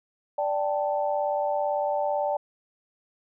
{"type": "chord", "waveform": "sine", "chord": "D suspended fourth", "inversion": "none", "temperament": "just", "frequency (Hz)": [587.3, 783.1, 881], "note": ["D5", "G5", "A5"], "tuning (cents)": [0, -2, 2], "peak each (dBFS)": [-26, -29, -30], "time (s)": [0.38, 2.37], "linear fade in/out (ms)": 5, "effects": []}